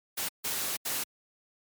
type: noise bursts at uneven times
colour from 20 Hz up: white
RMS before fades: -32 dBFS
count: 3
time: 0.17-0.29 / 0.44-0.77 / 0.85-1.04 s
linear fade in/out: 10 ms
effects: high-pass 100 Hz 12 dB/octave + MP3 96 kbps